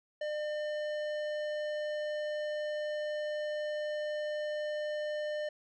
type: tone with tanh clipping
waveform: sine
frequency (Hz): 602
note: D5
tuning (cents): +43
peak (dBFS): -35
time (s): 0.21-5.49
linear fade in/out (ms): 5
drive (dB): 14
effects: none